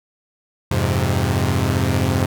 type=chord; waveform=sawtooth; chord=F minor; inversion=none; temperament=equal with one note detuned; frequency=87.31 / 102.46 / 130.81 Hz; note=F2 / Ab2 / C3; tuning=0 / -23 / 0 cents; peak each=-17 dBFS; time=0.71-2.26 s; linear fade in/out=5 ms; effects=none